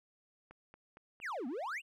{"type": "click train", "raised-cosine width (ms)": 0.5, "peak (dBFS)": -39, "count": 4, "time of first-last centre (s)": [0.51, 1.201], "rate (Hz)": 4.34}
{"type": "exponential two-way sweep", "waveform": "triangle", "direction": "down then up", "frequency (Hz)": [2993, 225, 2993], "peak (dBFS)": -35, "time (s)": [1.21, 1.82], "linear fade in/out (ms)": 50, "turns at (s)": 1.47}
{"effects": []}